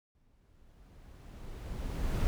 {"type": "noise with exponential growth", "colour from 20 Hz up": "brown", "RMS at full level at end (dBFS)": -29, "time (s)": [0.15, 2.27], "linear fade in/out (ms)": 0, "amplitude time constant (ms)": 460, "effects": []}